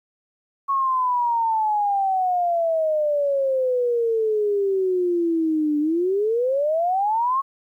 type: exponential two-way sweep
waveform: sine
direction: down then up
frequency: 1108.7 to 293.7 to 1108.7 Hz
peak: -18 dBFS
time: 0.68-7.42 s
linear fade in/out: 20 ms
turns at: 5.79 s
effects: 10-bit